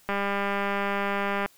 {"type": "click train", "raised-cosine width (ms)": 0.5, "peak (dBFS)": -13, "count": 275, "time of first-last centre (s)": [0.09, 1.46], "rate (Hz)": 200, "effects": ["white hiss -58 dBFS RMS until 1.57 s"]}